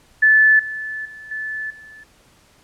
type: tone with level steps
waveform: sine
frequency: 1742 Hz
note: A6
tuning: 18 cents flat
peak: -9 / -25 / -35 / -24 / -39 dBFS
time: 0.22-2.04 s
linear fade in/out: 10 ms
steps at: 0.59 / 1.05 / 1.31 / 1.7 s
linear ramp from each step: 5 ms
effects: pink hiss -54 dBFS RMS until 2.63 s + low-pass 11000 Hz 12 dB/octave